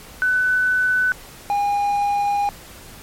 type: tone pair in turn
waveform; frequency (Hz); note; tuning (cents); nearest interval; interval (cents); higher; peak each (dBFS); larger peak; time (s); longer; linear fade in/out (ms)
sine / triangle; 1500 / 813.6; F#6 / G#5; +23 / -36; major seventh; 1059; first; -15; neither; 0.22-1.12 / 1.5-2.49; second; 0
effects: pink hiss -41 dBFS RMS until 3.02 s + MP3 64 kbps